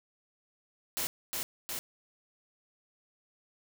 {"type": "noise with echo", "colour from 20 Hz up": "white", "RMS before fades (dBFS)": -33, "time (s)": [0.97, 1.07], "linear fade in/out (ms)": 0, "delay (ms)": 360, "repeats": 2, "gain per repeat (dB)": -2, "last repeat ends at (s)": 1.79, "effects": []}